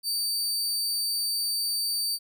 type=tone; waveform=sawtooth; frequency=4612 Hz; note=D8; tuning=32 cents flat; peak=-23 dBFS; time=0.03-2.19 s; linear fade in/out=50 ms; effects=none